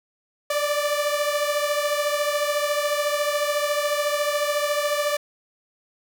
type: beating tone pair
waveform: sawtooth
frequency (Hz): 583 / 597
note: D5 / D5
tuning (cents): -13 / +28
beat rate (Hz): 14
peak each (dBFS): -19 / -23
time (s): 0.5-5.17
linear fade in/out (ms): 5
effects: none